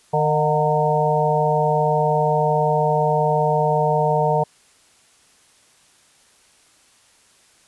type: harmonic tone with a mistuned harmonic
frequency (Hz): 152.9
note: D#3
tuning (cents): -30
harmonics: 1 / 3 / 4 / 5 / 6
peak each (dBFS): -22 / -22 / -22 / -22 / -22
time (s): 0.13-4.44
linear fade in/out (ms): 10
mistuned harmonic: 5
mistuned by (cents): -63
effects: white hiss -55 dBFS RMS until 7.67 s + resampled to 24000 Hz